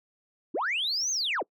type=linear two-way sweep; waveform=sine; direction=up then down; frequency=217.4 to 6470 to 217.4 Hz; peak=-25 dBFS; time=0.54-1.43 s; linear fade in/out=10 ms; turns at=1.11 s; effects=noise-tail reverb RT60 0.1 s tail -26 dB re dry + tanh soft clip ceiling -22 dBFS